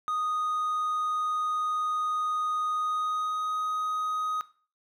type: tone with pitch glide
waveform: triangle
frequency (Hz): 1241 to 1252.5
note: D#6 to D#6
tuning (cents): -5 to +11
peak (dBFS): -25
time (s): 0.08-4.41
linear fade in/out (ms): 0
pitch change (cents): +16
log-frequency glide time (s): 2.73-3.54
effects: noise-tail reverb RT60 0.4 s tail -17 dB re dry